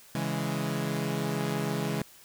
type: chord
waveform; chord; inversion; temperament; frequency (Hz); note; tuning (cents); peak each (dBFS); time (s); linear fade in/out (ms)
sawtooth; C# minor; none; equal; 138.59 / 164.81 / 207.7; C#3 / E3 / G#3; 0 / 0 / 0; -29; 0.15-2.02; 2
effects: white hiss -54 dBFS RMS until 2.24 s